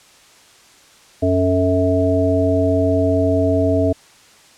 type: harmonic tone with a mistuned harmonic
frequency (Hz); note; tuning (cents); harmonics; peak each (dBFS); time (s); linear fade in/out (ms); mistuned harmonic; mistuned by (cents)
92.5; F#2; 0; 1 / 3 / 5 / 7; -19 / -18 / -21 / -18; 1.22-3.93; 10; 5; -67
effects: white hiss -48 dBFS RMS until 4.57 s + low-pass 8000 Hz 12 dB/octave